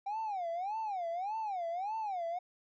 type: tone with vibrato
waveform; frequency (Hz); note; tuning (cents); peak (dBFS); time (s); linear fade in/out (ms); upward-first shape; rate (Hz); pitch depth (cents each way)
triangle; 772; G5; -27; -31; 0.06-2.39; 10; sine; 1.7; 250
effects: tanh soft clip ceiling -30 dBFS + resampled to 16000 Hz